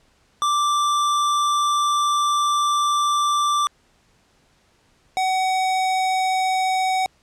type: tone pair in turn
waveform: square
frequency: 1174.7 / 752.4 Hz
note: D6 / F#5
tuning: 0 / +29 cents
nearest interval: minor sixth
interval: 771 cents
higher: first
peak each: -18 / -19 dBFS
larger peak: first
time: 0.42-3.67 / 5.17-7.06 s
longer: first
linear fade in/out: 0 ms
effects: pink hiss -60 dBFS RMS until 7.22 s + low-pass 8000 Hz 12 dB/octave